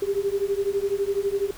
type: beating tone pair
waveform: sine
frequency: 392 / 404 Hz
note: G4 / G#4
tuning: 0 / -48 cents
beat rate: 12 Hz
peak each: -25 dBFS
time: 0.02-1.51 s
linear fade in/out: 5 ms
effects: pink hiss -44 dBFS RMS until 1.57 s